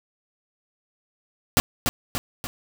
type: noise with echo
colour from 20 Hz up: pink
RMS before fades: -17 dBFS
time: 1.57-1.6 s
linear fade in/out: 0 ms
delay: 290 ms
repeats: 3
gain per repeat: -5 dB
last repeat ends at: 2.47 s
effects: none